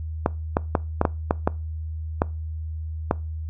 clicks, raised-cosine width 1 ms, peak -4 dBFS, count 9, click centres 0.261 / 0.569 / 0.752 / 1.014 / 1.052 / 1.309 / 1.475 / 2.219 / 3.111 s, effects noise-tail reverb RT60 0.3 s tail -22 dB re dry + added 79 Hz sine -28 dBFS peak until 3.49 s

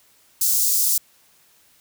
white high-pass noise, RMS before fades -19 dBFS, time 0.41-0.98 s, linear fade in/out 5 ms, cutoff 5300 Hz, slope 24 dB/octave, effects white hiss -57 dBFS RMS until 1.8 s

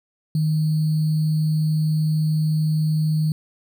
sine tone with sample-and-hold, 155.56 Hz, D#3, in tune, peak -17 dBFS, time 0.35-3.32 s, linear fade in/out 2 ms, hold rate 4410 Hz, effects none

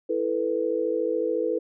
sine chord, E suspended fourth, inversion none, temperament equal, 329.6 / 440 / 493.9 Hz, E4 / A4 / B4, 0 / 0 / 0 cents, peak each -29 / -27 / -26 dBFS, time 0.09-1.59 s, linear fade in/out 10 ms, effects none

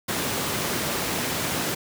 pink high-pass noise, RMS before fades -27 dBFS, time 0.08-1.75 s, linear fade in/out 10 ms, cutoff 130 Hz, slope 12 dB/octave, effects none

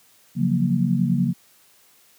sine chord, Gb major seventh, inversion second, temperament equal, 138.59 / 174.61 / 185 / 233.1 Hz, Db3 / F3 / Gb3 / Bb3, 0 / 0 / 0 / 0 cents, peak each -23 dBFS, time 0.35-1.34 s, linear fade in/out 50 ms, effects white hiss -56 dBFS RMS until 2.18 s + high-pass 80 Hz 12 dB/octave

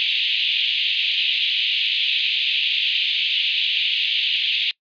pink band-pass noise, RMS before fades -21 dBFS, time 0-4.71 s, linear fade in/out 0 ms, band 2600 to 3700 Hz, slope 48 dB/octave, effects noise-tail reverb RT60 0.1 s tail -24 dB re dry + resampled to 11025 Hz

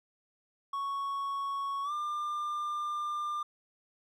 triangle tone with pitch glide, 1110 to 1196.6 Hz, C#6 to D6, +2 to +32 cents, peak -30 dBFS, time 0.73-3.43 s, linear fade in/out 5 ms, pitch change +130 cents, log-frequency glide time 1.83-1.92 s, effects none

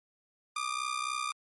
sawtooth ring-modulated tone, 1201 Hz, D6, 38 cents sharp, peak -25 dBFS, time 0.56-1.32 s, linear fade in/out 2 ms, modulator 31.8 Hz, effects MP3 48 kbps

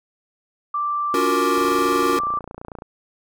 sine tone, 1174.7 Hz, D6, in tune, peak -20 dBFS, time 0.74-2.39 s, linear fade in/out 5 ms
square chord, Gb major seventh, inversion second, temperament equal with one note detuned, 283.5 / 349.2 / 370 / 466.2 Hz, Db4 / F4 / Gb4 / Bb4, +39 / 0 / 0 / 0 cents, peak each -25 dBFS, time 1.14-2.19 s, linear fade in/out 2 ms
click train, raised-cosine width 1 ms, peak -21 dBFS, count 37, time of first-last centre 1.58-2.821 s, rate 29 Hz
effects none

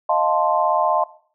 sine chord, F dominant seventh, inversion third, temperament equal, 622.3 / 698.5 / 880 / 1046.5 Hz, Eb5 / F5 / A5 / C6, 0 / 0 / 0 / 0 cents, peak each -21 dBFS, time 0.09-1.04 s, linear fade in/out 5 ms, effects noise-tail reverb RT60 0.5 s tail -19 dB re dry

